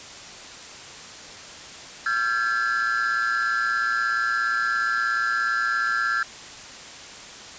triangle tone cluster, 1364 / 1591 / 1708 Hz, F6 / G6 / G#6, -41 / +25 / +48 cents, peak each -23 / -24 / -25 dBFS, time 2.06-6.23 s, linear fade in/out 2 ms, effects white hiss -40 dBFS RMS until 7.58 s + resampled to 16000 Hz

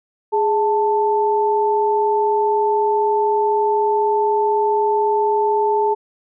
sine tone pair together, 416.2 / 882 Hz, G#4 / A5, +4 / +4 cents, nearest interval octave + minor second, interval 1300 cents, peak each -17 dBFS, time 0.32-5.95 s, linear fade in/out 20 ms, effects none

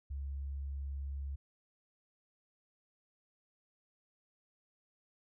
sine tone, 69.3 Hz, C#2, in tune, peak -37 dBFS, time 0.1-1.36 s, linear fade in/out 10 ms, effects none

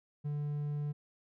triangle tone, 146.83 Hz, D3, in tune, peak -31 dBFS, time 0.24-0.93 s, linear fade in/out 20 ms, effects none

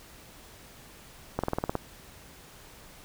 slowing click train, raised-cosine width 1 ms, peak -13 dBFS, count 8, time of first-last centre 1.39-1.753 s, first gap 46 ms, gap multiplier 1.04, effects pink hiss -51 dBFS RMS until 3.04 s

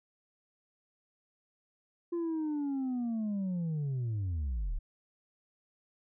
sine linear sweep, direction down, 347.2 to 31.46 Hz, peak -28 dBFS, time 2.12-4.79 s, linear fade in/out 10 ms, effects tanh soft clip ceiling -30 dBFS

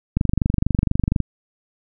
click train, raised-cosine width 5 ms, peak -5 dBFS, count 26, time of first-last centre 0.17-1.203 s, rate 24.2 Hz, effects none

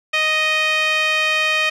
sawtooth tone with band-pass filter, 622.3 Hz, D#5, in tune, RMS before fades -18 dBFS, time 0.13-1.7 s, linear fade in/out 10 ms, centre 2500 Hz, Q 2.7, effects none

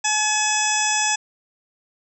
harmonic tone, 853 Hz, G#5, 46 cents sharp, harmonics 1 / 2 / 3 / 4 / 6 / 7 / 8 / 9, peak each -24 / -27 / -26 / -29 / -29 / -25 / -29 / -26 dBFS, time 0.04-1.16 s, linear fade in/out 10 ms, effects none

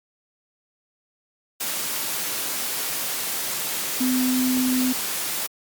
sine tone in noise, 255.2 Hz, C4, 43 cents flat, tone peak -19 dBFS, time 4-4.93 s, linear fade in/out 10 ms, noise white, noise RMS -27 dBFS, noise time 1.6-5.47 s, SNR +5 dB, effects high-pass 150 Hz 12 dB/octave + Opus 48 kbps

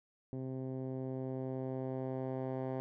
10% pulse tone with low-pass filter sweep, 130.81 Hz, C3, in tune, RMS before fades -39 dBFS, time 0.33-2.8 s, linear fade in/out 0 ms, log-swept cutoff 320 to 870 Hz, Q 0.79, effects none

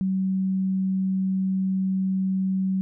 sine tone, 189.8 Hz, F#3, 44 cents sharp, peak -21 dBFS, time 0.01-2.81 s, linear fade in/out 0 ms, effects none

